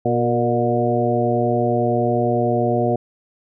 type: harmonic tone with a mistuned harmonic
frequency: 120.1 Hz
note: B2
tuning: 48 cents flat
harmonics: 1 / 2 / 3 / 4 / 5 / 6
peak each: -23 / -23 / -23 / -23 / -23 / -23 dBFS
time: 0.05-2.96 s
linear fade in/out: 5 ms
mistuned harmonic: 4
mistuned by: -40 cents
effects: none